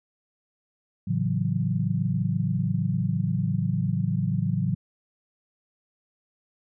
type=chord; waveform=sine; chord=F# minor seventh; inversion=first; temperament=equal; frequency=110 / 138.59 / 164.81 / 185 Hz; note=A2 / C#3 / E3 / F#3; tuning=0 / 0 / 0 / 0 cents; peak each=-28 dBFS; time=1.07-4.75 s; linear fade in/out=10 ms; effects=none

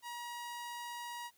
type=tone; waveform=sawtooth; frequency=955 Hz; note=A#5; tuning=42 cents sharp; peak=-38 dBFS; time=0.02-1.31 s; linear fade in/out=50 ms; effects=white hiss -70 dBFS RMS until 1.37 s + high-pass 60 Hz 12 dB/octave

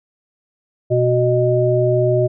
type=harmonic tone; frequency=123.47 Hz; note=B2; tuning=in tune; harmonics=1 / 3 / 5; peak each=-17 / -17 / -17 dBFS; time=0.9-2.28 s; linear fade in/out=20 ms; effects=none

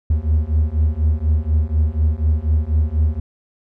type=beating tone pair; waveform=triangle; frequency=74.9 / 79 Hz; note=D2 / D#2; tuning=+35 / +27 cents; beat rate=4.1 Hz; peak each=-16 / -15 dBFS; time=0.1-3.2 s; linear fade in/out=5 ms; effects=none

